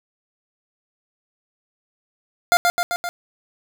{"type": "tone with echo", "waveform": "25% pulse", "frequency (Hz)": 701, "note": "F5", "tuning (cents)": 6, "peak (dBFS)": -8, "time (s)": [2.52, 2.57], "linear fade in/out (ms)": 0, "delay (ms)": 130, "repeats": 4, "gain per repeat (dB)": -3, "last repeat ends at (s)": 3.09, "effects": []}